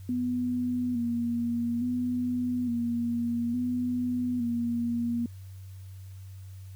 sine tone with vibrato, 241.6 Hz, B3, 38 cents flat, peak -26 dBFS, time 0.09-5.26 s, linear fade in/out 2 ms, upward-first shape square, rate 0.58 Hz, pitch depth 40 cents each way, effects added 95 Hz sine -41 dBFS peak until 6.75 s + white hiss -61 dBFS RMS until 6.75 s

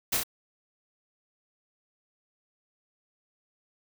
white noise with echo, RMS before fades -26 dBFS, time 0.12-0.17 s, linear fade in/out 10 ms, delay 33 ms, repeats 2, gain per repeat -3 dB, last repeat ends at 0.236 s, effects none

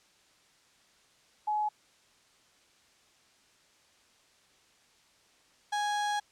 sine / 35% pulse tone pair in turn, 846 / 829.1 Hz, G#5 / G#5, +32 / -3 cents, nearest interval unison, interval 35 cents, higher first, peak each -27 dBFS, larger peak neither, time 1.47-1.69 / 5.72-6.2 s, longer second, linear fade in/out 10 ms, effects white hiss -64 dBFS RMS until 6.31 s + low-pass 7000 Hz 12 dB/octave

